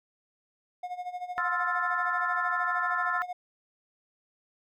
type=tone with tremolo; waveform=triangle; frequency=720 Hz; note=F#5; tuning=47 cents flat; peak=-29 dBFS; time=0.83-3.33 s; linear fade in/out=5 ms; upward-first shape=sine; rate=13 Hz; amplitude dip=80%
type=chord; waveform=sine; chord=F major seventh; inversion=second; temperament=equal; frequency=1046.5 / 1318.5 / 1396.9 / 1760 Hz; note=C6 / E6 / F6 / A6; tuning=0 / 0 / 0 / 0 cents; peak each=-32 dBFS; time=1.38-3.22 s; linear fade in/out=0 ms
effects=none